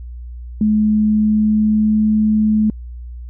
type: tone with pitch glide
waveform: sine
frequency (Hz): 213.4 to 214.9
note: G#3 to A3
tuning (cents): +47 to -41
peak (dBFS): -11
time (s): 0.61-2.7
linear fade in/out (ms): 2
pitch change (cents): +12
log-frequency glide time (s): 1.02-2.08
effects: added 60 Hz sine -28 dBFS peak until 3.29 s